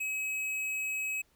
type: tone with hard clipping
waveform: triangle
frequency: 2550 Hz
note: D#7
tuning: 42 cents sharp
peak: -33 dBFS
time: 0-1.22 s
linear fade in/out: 10 ms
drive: 15 dB
effects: pink hiss -69 dBFS RMS until 1.35 s